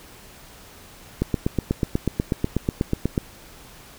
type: click train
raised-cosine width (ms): 3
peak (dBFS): -7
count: 17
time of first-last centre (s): 1.22-3.178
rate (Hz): 8.17
effects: pink hiss -46 dBFS RMS until 3.98 s